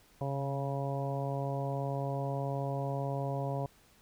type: harmonic tone with a mistuned harmonic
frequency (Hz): 138.59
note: C#3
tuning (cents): 0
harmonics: 1 / 2 / 3 / 4 / 5 / 6 / 7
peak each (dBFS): -34 / -43 / -42 / -39 / -40 / -48 / -44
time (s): 0.21-3.66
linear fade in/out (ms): 2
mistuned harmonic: 1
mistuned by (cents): -22
effects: pink hiss -63 dBFS RMS until 4.01 s